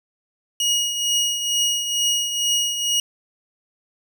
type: tone with tremolo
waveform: 25% pulse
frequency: 2890 Hz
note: F#7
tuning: 41 cents flat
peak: -13 dBFS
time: 0.6-3 s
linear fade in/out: 2 ms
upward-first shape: triangle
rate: 2.2 Hz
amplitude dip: 60%
effects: none